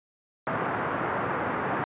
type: band-pass noise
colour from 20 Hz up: white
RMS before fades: -29 dBFS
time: 0.47-1.84 s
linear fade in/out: 0 ms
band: 100 to 1500 Hz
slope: 24 dB/octave
effects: resampled to 8000 Hz